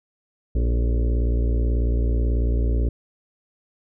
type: harmonic tone with a mistuned harmonic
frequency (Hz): 58.27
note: A#1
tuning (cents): 0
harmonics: 1 / 2 / 4 / 5 / 6 / 7 / 8 / 9 / 10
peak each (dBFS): -18 / -29 / -34 / -34 / -38 / -36 / -38 / -43 / -44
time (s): 0.55-2.89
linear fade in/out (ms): 5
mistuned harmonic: 8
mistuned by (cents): -69
effects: none